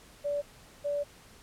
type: tone pair in turn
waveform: sine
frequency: 578 / 578 Hz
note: D5 / D5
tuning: -28 / -28 cents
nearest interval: unison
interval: 0 cents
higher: neither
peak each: -28 dBFS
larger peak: neither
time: 0.24-0.42 / 0.84-1.04 s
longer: second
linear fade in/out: 20 ms
effects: pink hiss -55 dBFS RMS until 1.42 s + low-pass 12000 Hz 12 dB/octave